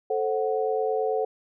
sine chord, F# diminished, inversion first, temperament equal with one note detuned, 440 / 529.3 / 740 Hz, A4 / C5 / F#5, 0 / +20 / 0 cents, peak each -25 / -29 / -29 dBFS, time 0.1-1.25 s, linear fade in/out 5 ms, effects none

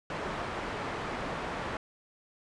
white low-pass noise, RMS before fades -36 dBFS, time 0.1-1.77 s, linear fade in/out 2 ms, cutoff 1300 Hz, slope 12 dB/octave, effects resampled to 22050 Hz

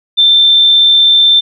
sine tone, 3562 Hz, A7, 21 cents sharp, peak -4 dBFS, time 0.17-1.41 s, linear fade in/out 20 ms, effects none

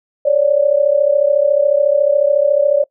sine tone pair together, 553.3 / 587.3 Hz, C#5 / D5, -3 / 0 cents, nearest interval minor second, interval 103 cents, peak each -13 / -12 dBFS, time 0.25-2.84 s, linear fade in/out 10 ms, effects noise-tail reverb RT60 0.1 s tail -24 dB re dry

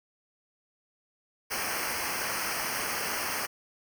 pink noise with comb filter, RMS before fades -32 dBFS, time 1.5-3.47 s, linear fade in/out 20 ms, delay 0.27 ms, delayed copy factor -0.95, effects none

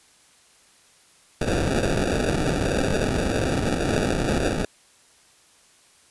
blue noise with sample-and-hold, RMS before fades -23 dBFS, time 1.41-4.65 s, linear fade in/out 5 ms, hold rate 1050 Hz, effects white hiss -56 dBFS RMS until 6.1 s + resampled to 24000 Hz

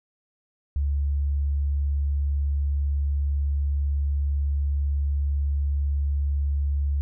sine tone, 71 Hz, C#2, 42 cents sharp, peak -21 dBFS, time 0.76-7.01 s, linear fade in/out 0 ms, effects none

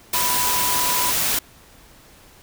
sine tone in noise, 987.8 Hz, B5, in tune, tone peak -24 dBFS, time 0.14-1.11 s, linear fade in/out 5 ms, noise white, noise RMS -21 dBFS, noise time 0.13-1.39 s, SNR -6 dB, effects pink hiss -49 dBFS RMS until 2.42 s

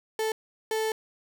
35% pulse tone bursts at uneven times, 439.1 Hz, A4, 4 cents flat, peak -24 dBFS, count 2, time 0.19-0.32 / 0.71-0.92 s, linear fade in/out 2 ms, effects none

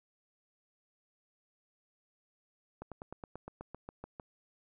slowing click train, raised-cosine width 1 ms, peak -29 dBFS, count 12, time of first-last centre 2.82-4.198 s, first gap 97 ms, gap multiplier 1.05, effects none

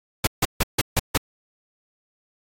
pink noise bursts, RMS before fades -19 dBFS, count 6, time 0.24-1.176 s, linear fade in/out 5 ms, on 31 ms, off 150 ms, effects AAC 64 kbps

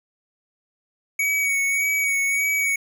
square tone with vibrato, 2246 Hz, C#7, 22 cents sharp, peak -20 dBFS, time 1.19-2.76 s, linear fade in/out 5 ms, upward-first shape sine, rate 1.7 Hz, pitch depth 25 cents each way, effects none

